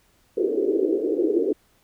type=band-pass noise; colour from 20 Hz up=pink; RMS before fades=-22 dBFS; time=0.37-1.53 s; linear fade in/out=10 ms; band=330 to 440 Hz; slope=48 dB/octave; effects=pink hiss -62 dBFS RMS until 1.83 s